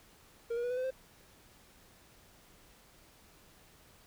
triangle tone with pitch steps, 466.2 / 477.1 / 488.2 / 499.7 / 511.3 / 523.3 Hz, A#4 / A#4 / B4 / B4 / C5 / C5, 0 / +40 / -20 / +20 / -40 / 0 cents, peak -30 dBFS, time 0.5-0.908 s, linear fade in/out 10 ms, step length 68 ms, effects pink hiss -61 dBFS RMS until 4.06 s

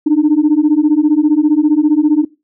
sine beating tone pair, 293.7 / 308.7 Hz, D4 / D#4, 0 / -14 cents, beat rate 15 Hz, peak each -10 dBFS, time 0.06-2.25 s, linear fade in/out 10 ms, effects noise-tail reverb RT60 0.3 s tail -23 dB re dry + tanh soft clip ceiling -3 dBFS

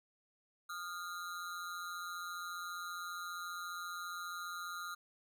square ring-modulated tone, 1318.5 Hz, E6, in tune, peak -39 dBFS, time 0.69-4.95 s, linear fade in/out 10 ms, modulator 87.4 Hz, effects 13-bit

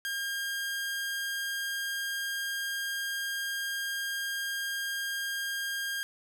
sawtooth tone, 1612 Hz, G6, 48 cents sharp, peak -28 dBFS, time 0.05-6.03 s, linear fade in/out 0 ms, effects none

